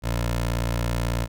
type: tone with notch filter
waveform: 15% pulse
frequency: 58.27 Hz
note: A#1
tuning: in tune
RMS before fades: -25 dBFS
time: 0.02-1.28 s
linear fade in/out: 50 ms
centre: 210 Hz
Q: 1.8
effects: none